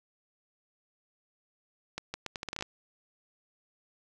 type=accelerating click train; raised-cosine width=0.2 ms; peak=-18 dBFS; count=11; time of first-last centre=1.98-2.625 s; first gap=160 ms; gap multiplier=0.77; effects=none